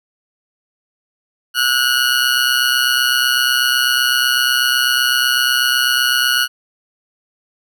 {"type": "tone with amplitude modulation", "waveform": "20% pulse", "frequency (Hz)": 1455, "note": "F#6", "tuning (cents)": -29, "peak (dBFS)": -5, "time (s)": [1.54, 6.48], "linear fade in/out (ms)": 50, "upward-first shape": "sine", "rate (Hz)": 128, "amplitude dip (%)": 70, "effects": []}